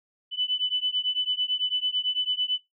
sine beating tone pair, 2993 / 3002 Hz, F#7 / F#7, +19 / +24 cents, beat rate 9 Hz, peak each -27 dBFS, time 0.31-2.6 s, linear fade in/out 50 ms, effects noise-tail reverb RT60 0.2 s tail -21 dB re dry

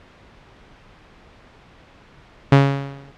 sawtooth tone with exponential decay, 138.59 Hz, C#3, in tune, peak -3 dBFS, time 2.52-3.12 s, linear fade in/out 5 ms, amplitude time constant 130 ms, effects pink hiss -48 dBFS RMS until 3.17 s + low-pass 3000 Hz 12 dB/octave

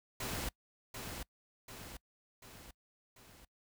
pink noise with echo, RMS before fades -39 dBFS, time 0.2-0.49 s, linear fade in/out 5 ms, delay 740 ms, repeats 4, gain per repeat -5 dB, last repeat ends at 3.45 s, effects noise-tail reverb RT60 0.1 s tail -24 dB re dry

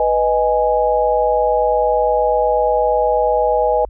sine chord, G# minor, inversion first, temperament equal, 493.9 / 622.3 / 830.6 Hz, B4 / D#5 / G#5, 0 / 0 / 0 cents, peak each -17 dBFS, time 0-3.85 s, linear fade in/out 2 ms, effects added 50 Hz sine -32 dBFS peak until 3.89 s

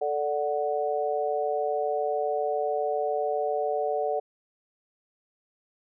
sine chord, D major, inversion second, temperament equal, 440 / 587.3 / 740 Hz, A4 / D5 / F#5, 0 / 0 / 0 cents, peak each -29 dBFS, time 0.01-4.2 s, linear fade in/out 10 ms, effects none

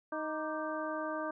harmonic tone with a mistuned harmonic, 311.5 Hz, D#4, 2 cents sharp, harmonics 1 / 2 / 3 / 4 / 5, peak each -40 / -38 / -43 / -41 / -43 dBFS, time 0.12-1.31 s, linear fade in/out 5 ms, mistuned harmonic 4, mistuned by -89 cents, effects none

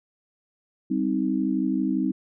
sine chord, C minor, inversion second, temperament just, 196.22 / 261.6 / 314 Hz, G3 / C4 / Eb4, +2 / 0 / +16 cents, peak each -27 / -25 / -26 dBFS, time 0.9-2.12 s, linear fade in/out 10 ms, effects none

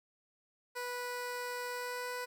15% pulse tone with pitch glide, 491.5 to 494.9 Hz, B4 to B4, -8 to +4 cents, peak -31 dBFS, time 0.75-2.26 s, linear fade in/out 20 ms, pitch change +12 cents, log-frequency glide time 1.7-2.07 s, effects 12-bit

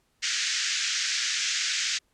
white band-pass noise, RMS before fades -28 dBFS, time 0.22-1.99 s, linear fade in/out 20 ms, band 1500 to 6900 Hz, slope 48 dB/octave, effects pink hiss -70 dBFS RMS until 2.13 s + low-pass 12000 Hz 12 dB/octave

